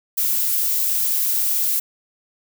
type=noise; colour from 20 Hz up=violet; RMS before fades=-20 dBFS; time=0.17-1.8 s; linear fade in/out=10 ms; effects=none